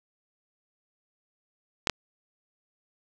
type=clicks; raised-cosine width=0.2 ms; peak=-6 dBFS; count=2; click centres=1.872 / 1.897 s; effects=none